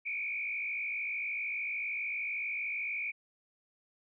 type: tone with frequency modulation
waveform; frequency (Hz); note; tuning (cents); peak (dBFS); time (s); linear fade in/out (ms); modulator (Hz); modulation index
sine; 2349; D7; 0; -33; 0.05-3.12; 20; 53.3; 2.2
effects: none